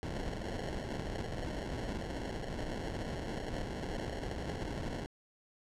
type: noise with sample-and-hold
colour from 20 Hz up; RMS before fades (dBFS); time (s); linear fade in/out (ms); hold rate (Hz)
pink; -39; 0.03-5.06; 0; 1225
effects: low-pass 7000 Hz 12 dB/octave